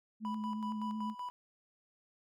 sine tone with vibrato, 215.4 Hz, A3, 37 cents flat, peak -36 dBFS, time 0.2-1.15 s, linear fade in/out 50 ms, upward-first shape sine, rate 8.1 Hz, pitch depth 22 cents each way
triangle tone with tremolo, 987.8 Hz, B5, in tune, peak -36 dBFS, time 0.25-1.3 s, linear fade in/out 0 ms, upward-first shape square, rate 5.3 Hz, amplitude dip 65%
effects none

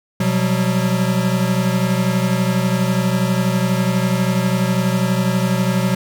square tone cluster, 125.5 / 181.8 / 194 Hz, B2 / F#3 / G3, +28 / -30 / -18 cents, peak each -21 / -19 / -22 dBFS, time 0.2-5.95 s, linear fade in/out 5 ms, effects none

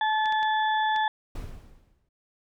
harmonic tone, 866 Hz, A5, 28 cents flat, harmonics 1 / 2 / 4, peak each -23 / -29 / -35 dBFS, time 0.01-1.08 s, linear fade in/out 2 ms
clicks, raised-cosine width 0.2 ms, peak -23 dBFS, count 4, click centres 0.258 / 0.324 / 0.43 / 0.962 s
brown noise with exponential decay, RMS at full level -32 dBFS, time 1.35-2.09 s, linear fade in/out 5 ms, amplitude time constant 160 ms
effects none

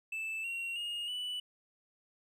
triangle tone with pitch steps, 2637 / 2743 / 2853 / 2967 Hz, E7 / F7 / F7 / F#7, 0 / -32 / +36 / +4 cents, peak -34 dBFS, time 0.12-1.4 s, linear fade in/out 5 ms, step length 320 ms, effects none

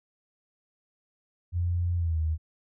sine tone with pitch glide, 87.31 to 79.14 Hz, F2 to D#2, 0 to +30 cents, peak -24 dBFS, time 1.52-2.38 s, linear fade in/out 50 ms, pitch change -170 cents, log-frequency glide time 1.96-2.19 s, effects none

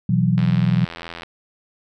sine chord, B suspended fourth, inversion none, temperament equal, 123.47 / 164.81 / 185 Hz, B2 / E3 / F#3, 0 / 0 / 0 cents, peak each -19 dBFS, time 0.09-0.85 s, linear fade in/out 5 ms
click train, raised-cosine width 0.3 ms, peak -16 dBFS, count 73, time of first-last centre 0.38-1.233 s, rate 84.4 Hz
effects none

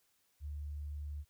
sine tone, 73.42 Hz, D2, in tune, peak -39 dBFS, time 0.4-1.25 s, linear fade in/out 50 ms, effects white hiss -75 dBFS RMS until 1.29 s

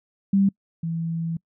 sine tone pair in turn, 196.5 / 165.24 Hz, G3 / E3, +4 / +4 cents, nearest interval minor third, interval 300 cents, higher first, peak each -15 / -24 dBFS, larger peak first, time 0.33-0.49 / 0.83-1.37 s, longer second, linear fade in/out 5 ms, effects noise-tail reverb RT60 0.1 s tail -26 dB re dry

